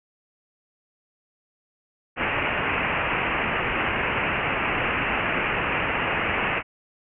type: low-pass noise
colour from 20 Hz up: white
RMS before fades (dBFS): -25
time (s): 2.16-6.63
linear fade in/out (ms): 50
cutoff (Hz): 2800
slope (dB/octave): 96
effects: none